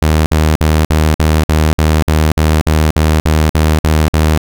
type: tone bursts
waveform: sawtooth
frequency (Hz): 77.78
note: D#2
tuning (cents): 0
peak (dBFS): -4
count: 15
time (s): 0.02-4.376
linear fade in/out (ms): 0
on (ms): 240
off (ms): 54
effects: none